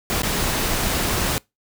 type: noise with dropouts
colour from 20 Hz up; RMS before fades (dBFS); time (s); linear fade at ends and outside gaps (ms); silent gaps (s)
pink; -22; 0.1-1.38; 0; 0.219-0.233
effects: noise-tail reverb RT60 0.2 s tail -24 dB re dry